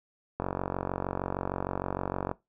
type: click train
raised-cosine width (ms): 1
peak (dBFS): -16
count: 90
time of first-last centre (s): 0.4-2.314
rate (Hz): 46.5
effects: noise-tail reverb RT60 0.2 s tail -19 dB re dry